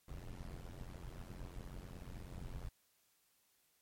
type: noise with amplitude modulation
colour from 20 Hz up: brown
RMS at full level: -44 dBFS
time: 0.08-2.69 s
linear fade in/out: 5 ms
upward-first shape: sine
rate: 89.2 Hz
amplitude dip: 95%
effects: white hiss -75 dBFS RMS until 3.81 s + MP3 64 kbps